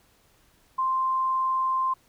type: tone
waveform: sine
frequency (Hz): 1046.5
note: C6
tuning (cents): 0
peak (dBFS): -22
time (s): 0.78-1.94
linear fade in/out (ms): 10
effects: pink hiss -62 dBFS RMS until 2.08 s